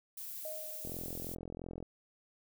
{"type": "noise", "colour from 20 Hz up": "violet", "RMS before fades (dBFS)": -44, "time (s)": [0.17, 1.35], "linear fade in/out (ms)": 5}
{"type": "tone with exponential decay", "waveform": "sine", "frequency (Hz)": 622.3, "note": "D#5", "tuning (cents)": 0, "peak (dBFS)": -39, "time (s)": [0.45, 1.37], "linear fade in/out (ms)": 2, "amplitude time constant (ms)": 200}
{"type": "click train", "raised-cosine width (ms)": 2, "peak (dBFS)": -30, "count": 43, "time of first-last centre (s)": [0.85, 1.827], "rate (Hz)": 43}
{"effects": []}